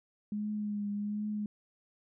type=tone with vibrato; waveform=sine; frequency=207.7 Hz; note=G#3; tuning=in tune; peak=-32 dBFS; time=0.32-1.46 s; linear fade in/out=2 ms; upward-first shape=triangle; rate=1.3 Hz; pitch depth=34 cents each way; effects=none